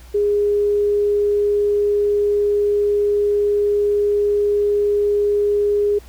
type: tone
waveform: sine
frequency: 411.1 Hz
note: G#4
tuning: 18 cents flat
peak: -14 dBFS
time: 0.14-5.99 s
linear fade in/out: 10 ms
effects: added 60 Hz sine -39 dBFS peak until 6.08 s + pink hiss -48 dBFS RMS until 6.08 s